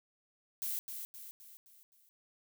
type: noise with echo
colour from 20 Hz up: violet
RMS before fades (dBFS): -37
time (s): 0.62-0.79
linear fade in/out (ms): 0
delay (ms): 260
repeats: 5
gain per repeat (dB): -6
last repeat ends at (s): 2.09
effects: none